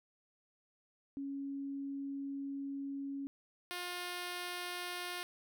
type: tone pair in turn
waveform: sine / 5% pulse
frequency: 277.2 / 355.4 Hz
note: C#4 / F4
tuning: 0 / +30 cents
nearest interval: major third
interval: 430 cents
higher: second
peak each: -38 / -28 dBFS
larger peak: second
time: 1.17-3.27 / 3.71-5.23 s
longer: first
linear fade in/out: 0 ms
effects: none